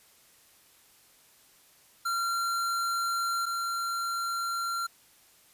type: tone pair in turn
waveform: square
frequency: 1374 / 1374 Hz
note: F6 / F6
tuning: -29 / -29 cents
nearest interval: unison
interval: 0 cents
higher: neither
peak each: -28 / -30 dBFS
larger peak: first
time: 2.05-3.46 / 3.46-4.87 s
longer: neither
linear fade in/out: 10 ms
effects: white hiss -60 dBFS RMS until 5.53 s + resampled to 32000 Hz